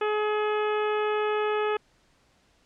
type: harmonic tone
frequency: 423.5 Hz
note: G#4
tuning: 34 cents sharp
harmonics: 1 / 2 / 3 / 4 / 5 / 6 / 7 / 8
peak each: -25 / -32 / -32 / -37 / -43 / -38 / -44 / -47 dBFS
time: 0.01-1.77 s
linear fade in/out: 5 ms
effects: pink hiss -64 dBFS RMS until 2.65 s + low-pass 7000 Hz 12 dB/octave